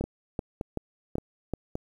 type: two click trains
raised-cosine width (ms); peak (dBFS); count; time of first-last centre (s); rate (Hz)
2; -18 / -16; 4 / 5; 0.04-1.754 / 0.01-1.537; 1.75 / 2.62
effects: 9-bit